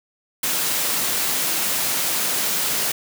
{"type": "high-pass noise", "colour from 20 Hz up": "white", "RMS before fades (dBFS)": -22, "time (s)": [0.43, 2.92], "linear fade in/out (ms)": 5, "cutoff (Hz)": 120, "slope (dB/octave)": 24, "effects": []}